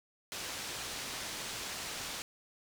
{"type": "low-pass noise", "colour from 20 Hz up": "white", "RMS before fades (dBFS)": -41, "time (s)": [0.32, 2.22], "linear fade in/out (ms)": 0, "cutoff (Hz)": 6500, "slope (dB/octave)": 12, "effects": []}